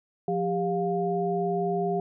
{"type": "tone cluster", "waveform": "sine", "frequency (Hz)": [175.4, 399.2, 707], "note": ["F3", "G4", "F5"], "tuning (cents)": [8, 32, 21], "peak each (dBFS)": [-30, -27, -29], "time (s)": [0.28, 2], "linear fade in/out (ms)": 2, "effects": []}